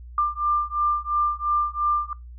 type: beating tone pair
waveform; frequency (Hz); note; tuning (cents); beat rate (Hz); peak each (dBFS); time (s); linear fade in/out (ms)
sine; 1190 / 1192.9; D6 / D6; +22 / +27; 2.9; -23; 0.18-2.13; 2
effects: noise-tail reverb RT60 0.2 s tail -22 dB re dry + added 60 Hz sine -38 dBFS peak until 2.38 s